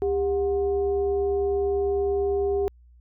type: tone with frequency modulation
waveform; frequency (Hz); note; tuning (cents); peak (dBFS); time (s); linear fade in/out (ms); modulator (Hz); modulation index
sine; 399; G4; +31; -21; 0.02-2.68; 0; 330; 0.44
effects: added 60 Hz sine -50 dBFS peak until 3 s